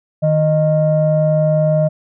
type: tone pair together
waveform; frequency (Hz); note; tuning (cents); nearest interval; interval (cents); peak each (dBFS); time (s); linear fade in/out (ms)
sine; 155.08 / 619; D#3 / D#5; -5 / -9; 2 octaves; 2396; -13; 0.22-1.89; 20
effects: tanh soft clip ceiling -5 dBFS